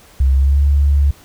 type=tone with pitch glide; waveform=sine; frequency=66.7 to 71.08 Hz; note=C2 to C#2; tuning=+34 to +44 cents; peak=-9 dBFS; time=0.2-1.11 s; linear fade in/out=5 ms; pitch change=+110 cents; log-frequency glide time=0.33-0.6 s; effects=pink hiss -45 dBFS RMS until 1.24 s